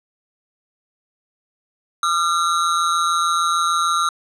square ring-modulated tone, 1284 Hz, E6, 46 cents flat, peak -14 dBFS, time 2.03-4.09 s, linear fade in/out 2 ms, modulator 83.3 Hz, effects resampled to 24000 Hz + 9-bit

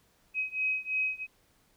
sine beating tone pair, 2533 / 2536 Hz, D#7 / D#7, +30 / +32 cents, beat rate 3 Hz, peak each -31 / -32 dBFS, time 0.34-1.27 s, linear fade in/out 50 ms, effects pink hiss -67 dBFS RMS until 1.76 s

